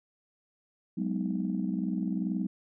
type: chord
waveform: sine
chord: G# minor seventh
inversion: third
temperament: just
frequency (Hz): 186.89 / 207.7 / 249.2 / 311.5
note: F#3 / G#3 / B3 / D#4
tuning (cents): +18 / 0 / +16 / +2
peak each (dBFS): -31 / -34 / -34 / -36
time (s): 0.97-2.47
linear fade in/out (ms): 10
effects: tanh soft clip ceiling -18 dBFS